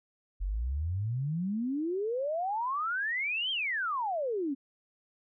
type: exponential two-way sweep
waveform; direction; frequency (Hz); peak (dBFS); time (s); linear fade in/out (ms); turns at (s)
sine; up then down; 43.65 to 3232 to 260.2; -29; 0.4-4.55; 20; 3.51
effects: none